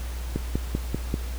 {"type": "click train", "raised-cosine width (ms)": 3, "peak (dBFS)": -12, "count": 5, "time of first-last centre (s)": [0.36, 1.141], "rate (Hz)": 5.12, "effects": ["added 60 Hz sine -29 dBFS peak until 1.38 s", "pink hiss -42 dBFS RMS until 1.38 s"]}